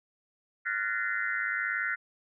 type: tone cluster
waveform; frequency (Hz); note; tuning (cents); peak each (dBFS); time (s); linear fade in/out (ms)
sine; 1395 / 1496 / 1733 / 1850 / 2052; F6 / F#6 / A6 / A#6 / C7; -2 / +19 / -27 / -14 / -34; -34 / -34 / -37 / -34 / -36; 0.65-1.96; 20
effects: none